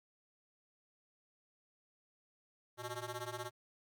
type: ring-modulated tone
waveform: 10% pulse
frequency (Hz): 245.7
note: B3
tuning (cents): -9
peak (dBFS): -30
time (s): 2.77-3.51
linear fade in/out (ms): 50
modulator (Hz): 131
effects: none